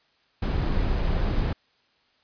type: noise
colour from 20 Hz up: brown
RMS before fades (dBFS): -24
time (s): 0.42-1.53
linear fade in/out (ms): 5
effects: white hiss -65 dBFS RMS until 2.23 s + resampled to 11025 Hz